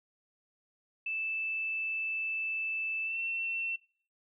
sine tone with pitch glide, 2637 to 2697 Hz, E7 to E7, 0 to +39 cents, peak -32 dBFS, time 1.06-3.76 s, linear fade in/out 5 ms, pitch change +39 cents, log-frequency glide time 3.04-3.19 s, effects noise-tail reverb RT60 0.5 s tail -21 dB re dry

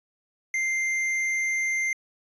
sine tone with hard clipping, 2093 Hz, C7, in tune, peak -25 dBFS, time 0.54-1.93 s, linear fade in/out 2 ms, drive 7 dB, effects resampled to 22050 Hz

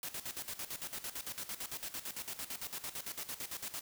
white noise with tremolo, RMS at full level -41 dBFS, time 0.03-3.81 s, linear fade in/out 2 ms, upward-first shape square, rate 8.9 Hz, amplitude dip 75%, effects none

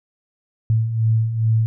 sine beating tone pair, 110 / 112.4 Hz, A2 / A2, 0 / +37 cents, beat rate 2.4 Hz, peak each -23 / -16 dBFS, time 0.7-1.66 s, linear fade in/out 0 ms, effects none

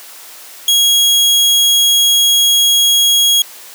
sawtooth tone, 3300 Hz, G#7, 12 cents flat, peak -5 dBFS, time 0.68-3.42 s, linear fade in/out 2 ms, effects white hiss -35 dBFS RMS until 3.74 s + high-pass 400 Hz 12 dB/octave

